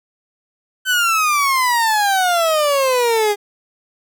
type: exponential sweep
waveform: 30% pulse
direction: down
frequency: 1535 to 404.6 Hz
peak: -11 dBFS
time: 0.85-3.36 s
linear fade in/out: 50 ms
effects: none